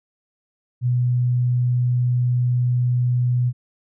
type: tone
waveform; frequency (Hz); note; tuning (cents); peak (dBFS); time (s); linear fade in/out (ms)
sine; 123.47; B2; 0; -16; 0.81-3.53; 50
effects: none